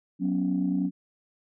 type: chord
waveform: sine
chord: F# suspended fourth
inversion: none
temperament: equal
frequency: 185 / 246.9 / 277.2 Hz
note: F#3 / B3 / C#4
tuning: 0 / 0 / 0 cents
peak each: -26 / -31 / -26 dBFS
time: 0.19-0.91 s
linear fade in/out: 50 ms
effects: tanh soft clip ceiling -16 dBFS